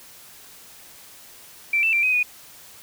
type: tone with pitch steps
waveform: sine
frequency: 2341 / 2657 / 2358 / 2517 / 2465 Hz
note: D7 / E7 / D7 / D#7 / D#7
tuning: -6 / +13 / +6 / +19 / -17 cents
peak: -17 dBFS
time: 1.73-2.23 s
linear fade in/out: 5 ms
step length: 100 ms
effects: white hiss -46 dBFS RMS until 2.82 s